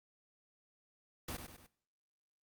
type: noise with echo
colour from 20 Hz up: pink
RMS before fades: -42 dBFS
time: 1.28-1.37 s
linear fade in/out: 5 ms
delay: 99 ms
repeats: 3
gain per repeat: -6 dB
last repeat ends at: 1.667 s
effects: noise-tail reverb RT60 0.5 s tail -18 dB re dry + Opus 48 kbps